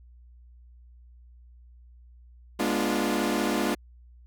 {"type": "chord", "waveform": "sawtooth", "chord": "G# diminished seventh", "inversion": "none", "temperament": "equal with one note detuned", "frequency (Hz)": [207.7, 243, 293.7, 349.2], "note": ["G#3", "B3", "D4", "F4"], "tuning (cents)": [0, -28, 0, 0], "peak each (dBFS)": -26, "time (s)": [2.59, 3.75], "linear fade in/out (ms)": 10, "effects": ["added 60 Hz sine -49 dBFS peak until 4.26 s"]}